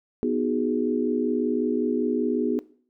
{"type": "chord", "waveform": "sine", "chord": "G# minor seventh", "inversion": "first", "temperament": "equal", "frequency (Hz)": [246.9, 311.1, 370, 415.3], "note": ["B3", "D#4", "F#4", "G#4"], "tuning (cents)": [0, 0, 0, 0], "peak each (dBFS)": [-25, -29, -28, -27], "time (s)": [0.23, 2.59], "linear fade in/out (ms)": 0, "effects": ["noise-tail reverb RT60 0.5 s tail -19 dB re dry"]}